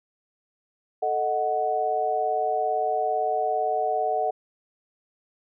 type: chord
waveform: sine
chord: D# diminished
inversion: second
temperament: equal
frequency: 440 / 622.3 / 740 Hz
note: A4 / D#5 / F#5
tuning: 0 / 0 / 0 cents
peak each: -29 / -28 / -24 dBFS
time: 1.02-4.31 s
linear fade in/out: 10 ms
effects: none